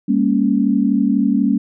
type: chord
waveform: sine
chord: G diminished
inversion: none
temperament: equal with one note detuned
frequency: 200.9 / 233.1 / 277.2 Hz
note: G3 / Bb3 / Db4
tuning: +43 / 0 / 0 cents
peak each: -17 dBFS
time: 0.08-1.58 s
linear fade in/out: 10 ms
effects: none